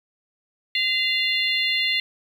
harmonic tone with a mistuned harmonic, 698.5 Hz, F5, in tune, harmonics 3 / 4 / 5 / 6, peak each -24 / -25 / -26 / -27 dBFS, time 0.75-2 s, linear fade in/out 2 ms, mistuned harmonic 3, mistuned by -32 cents, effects 8-bit

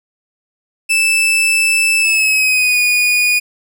40% pulse tone with pitch glide, 2637 to 2460 Hz, E7 to D#7, 0 to -20 cents, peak -10 dBFS, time 0.89-3.4 s, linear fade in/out 20 ms, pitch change -120 cents, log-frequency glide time 1.98-2.8 s, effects none

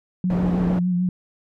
sine tone with vibrato, 179.5 Hz, F3, 48 cents sharp, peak -18 dBFS, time 0.24-1.09 s, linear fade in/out 2 ms, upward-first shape triangle, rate 6.6 Hz, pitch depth 42 cents each way
white low-pass noise, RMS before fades -27 dBFS, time 0.3-0.79 s, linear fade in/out 2 ms, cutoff 430 Hz, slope 12 dB/octave
effects none

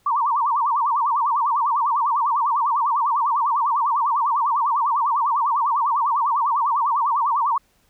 sine tone with vibrato, 1035 Hz, C6, 19 cents flat, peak -17 dBFS, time 0.06-7.58 s, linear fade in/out 5 ms, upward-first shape sine, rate 10 Hz, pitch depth 240 cents each way, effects pink hiss -62 dBFS RMS until 7.89 s

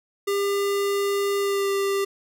square tone with pitch glide, 400.6 to 395.3 Hz, G4 to G4, +38 to +15 cents, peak -22 dBFS, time 0.27-2.05 s, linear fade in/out 10 ms, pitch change -23 cents, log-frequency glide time 1.38-1.7 s, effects none

